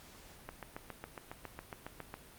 click train, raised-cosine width 0.5 ms, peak -27 dBFS, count 13, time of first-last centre 0.49-2.141 s, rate 7.27 Hz, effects pink hiss -56 dBFS RMS until 2.38 s + Opus 48 kbps

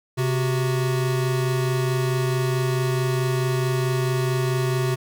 square tone pair together, 131.53 / 370 Hz, C3 / F#4, +9 / 0 cents, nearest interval octave + tritone, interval 1791 cents, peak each -22 / -27 dBFS, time 0.17-4.96 s, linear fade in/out 20 ms, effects none

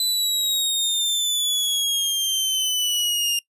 sawtooth exponential sweep, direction down, 4012 to 2808 Hz, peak -17 dBFS, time 0-3.39 s, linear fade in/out 2 ms, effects noise-tail reverb RT60 0.1 s tail -22 dB re dry + resampled to 32000 Hz

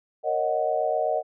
sine chord, D# minor seventh, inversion second, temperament equal, 466.2 / 554.4 / 622.3 / 740 Hz, A#4 / C#5 / D#5 / F#5, 0 / 0 / 0 / 0 cents, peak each -30 / -30 / -25 / -27 dBFS, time 0.23-1.23 s, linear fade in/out 50 ms, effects none

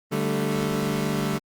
25% pulse chord, D suspended fourth, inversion none, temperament equal with one note detuned, 146.83 / 194.98 / 220 Hz, D3 / G3 / A3, 0 / -9 / 0 cents, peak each -24 dBFS, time 0.11-1.39 s, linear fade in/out 20 ms, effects Opus 24 kbps

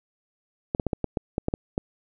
clicks, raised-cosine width 2 ms, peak -11 dBFS, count 10, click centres 0.749 / 0.798 / 0.867 / 0.932 / 1.043 / 1.172 / 1.381 / 1.484 / 1.539 / 1.779 s, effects none

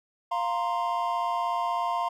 triangle chord, F suspended fourth, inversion none, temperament just, 698.5 / 931.3 / 1047.7 Hz, F5 / Bb5 / C6, 0 / -2 / +2 cents, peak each -28 dBFS, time 0.31-2.09 s, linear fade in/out 10 ms, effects none

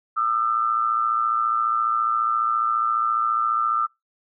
sine tone pair together, 1215 / 1329.6 Hz, D#6 / E6, -42 / +15 cents, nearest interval major second, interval 157 cents, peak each -22 dBFS, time 0.16-3.87 s, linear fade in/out 20 ms, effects noise-tail reverb RT60 0.2 s tail -25 dB re dry

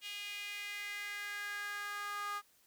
sawtooth tone with high-pass filter sweep, 409.5 Hz, G#4, 24 cents flat, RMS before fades -42 dBFS, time 0.01-2.42 s, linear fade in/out 50 ms, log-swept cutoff 2800 to 1200 Hz, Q 4.1, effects white hiss -69 dBFS RMS until 2.66 s

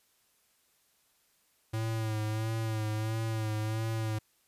square tone with vibrato, 110 Hz, A2, in tune, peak -31 dBFS, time 1.73-4.19 s, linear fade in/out 10 ms, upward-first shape sine, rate 1.5 Hz, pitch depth 40 cents each way, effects white hiss -70 dBFS RMS until 4.47 s + resampled to 32000 Hz

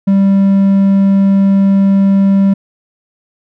triangle tone, 196 Hz, G3, in tune, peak -4 dBFS, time 0.07-2.54 s, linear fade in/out 10 ms, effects none

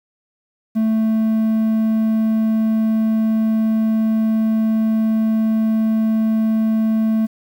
triangle tone, 220.7 Hz, A3, 5 cents sharp, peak -12 dBFS, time 0.75-7.27 s, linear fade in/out 20 ms, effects 8-bit

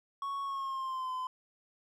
triangle tone with pitch glide, 1108.7 to 1022.6 Hz, C#6 to C6, 0 to -40 cents, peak -32 dBFS, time 0.22-1.27 s, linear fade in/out 2 ms, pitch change -140 cents, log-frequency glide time 0.43-1.12 s, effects none

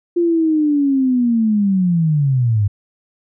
sine linear sweep, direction down, 349.2 to 97.7 Hz, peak -12 dBFS, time 0.16-2.68 s, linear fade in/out 10 ms, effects none

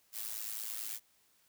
blue noise with amplitude modulation, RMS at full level -37 dBFS, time 0.12-1 s, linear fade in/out 50 ms, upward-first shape sine, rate 109 Hz, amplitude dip 85%, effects white hiss -70 dBFS RMS until 1.48 s

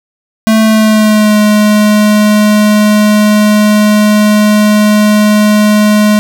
square tone with pitch glide, 220 to 210.6 Hz, A3 to G#3, 0 to +24 cents, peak -5 dBFS, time 0.47-6.19 s, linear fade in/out 0 ms, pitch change -76 cents, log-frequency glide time 0.61-1.38 s, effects none

